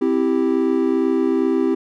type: chord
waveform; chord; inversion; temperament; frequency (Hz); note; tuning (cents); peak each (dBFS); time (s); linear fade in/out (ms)
triangle; C major; none; equal; 261.6 / 329.6 / 392; C4 / E4 / G4; 0 / 0 / 0; -18; 0.01-1.75; 10
effects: none